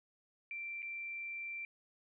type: tone with dropouts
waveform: sine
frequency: 2352 Hz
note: D7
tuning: 2 cents sharp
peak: -40 dBFS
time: 0.51-1.65 s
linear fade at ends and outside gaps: 1 ms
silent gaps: 0.821-0.827 s
effects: none